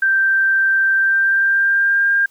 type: tone with pitch glide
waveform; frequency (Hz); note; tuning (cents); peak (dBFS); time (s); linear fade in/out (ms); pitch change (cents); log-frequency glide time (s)
sine; 1568 to 1603.7; G6 to G6; 0 to +39; -12; 0.02-2.26; 5; +39; 0.94-2.1
effects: white hiss -56 dBFS RMS until 2.3 s